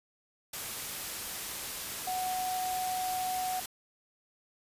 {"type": "tone in noise", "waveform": "sine", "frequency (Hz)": 740, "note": "F#5", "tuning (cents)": 0, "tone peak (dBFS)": -31, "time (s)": [2.07, 3.6], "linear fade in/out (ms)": 5, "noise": "white", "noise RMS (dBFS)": -38, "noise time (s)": [0.53, 3.66], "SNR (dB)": 4, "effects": ["resampled to 32000 Hz"]}